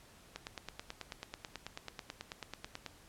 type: click train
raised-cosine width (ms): 0.2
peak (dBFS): -24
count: 24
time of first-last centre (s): 0.36-2.863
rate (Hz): 9.19
effects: pink hiss -60 dBFS RMS until 3.08 s + low-pass 12000 Hz 12 dB/octave